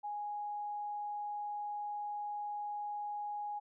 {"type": "tone", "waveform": "sine", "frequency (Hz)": 829, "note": "G#5", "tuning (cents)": -3, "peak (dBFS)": -37, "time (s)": [0.03, 3.6], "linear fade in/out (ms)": 20, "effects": []}